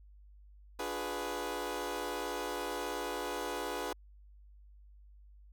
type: chord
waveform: 20% pulse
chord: D diminished seventh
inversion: none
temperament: equal with one note detuned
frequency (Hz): 293.7 / 356.6 / 415.3 / 493.9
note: D4 / F4 / Ab4 / Cb5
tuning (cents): 0 / +36 / 0 / 0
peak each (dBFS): -39 / -37 / -36 / -35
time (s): 0.79-3.93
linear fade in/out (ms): 5
effects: added 50 Hz sine -54 dBFS peak until 5.52 s